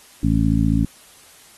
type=harmonic tone; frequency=55.1 Hz; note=A1; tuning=3 cents sharp; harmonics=1 / 2 / 3 / 4 / 5; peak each=-21 / -21 / -21 / -21 / -21 dBFS; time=0.23-0.85 s; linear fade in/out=5 ms; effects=white hiss -48 dBFS RMS until 1.57 s + AAC 32 kbps